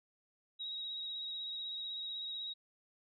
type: tone with vibrato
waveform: sine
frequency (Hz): 3813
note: A#7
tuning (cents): +38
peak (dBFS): -39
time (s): 0.59-2.54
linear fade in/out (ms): 20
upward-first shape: sine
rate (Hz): 16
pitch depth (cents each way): 24
effects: none